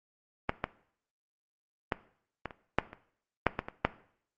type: clicks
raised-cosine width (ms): 0.5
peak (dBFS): -11 / -14 / -12 / -19 / -30 / -7 / -28 / -7 / -14 / -22 / -7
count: 11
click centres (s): 0.494 / 0.641 / 1.922 / 2.457 / 2.508 / 2.786 / 2.931 / 3.467 / 3.591 / 3.685 / 3.85
effects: noise-tail reverb RT60 0.6 s tail -17 dB re dry + Opus 32 kbps